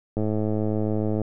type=click train; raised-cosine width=2 ms; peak=-13 dBFS; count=113; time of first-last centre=0.17-1.217 s; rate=107 Hz; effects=none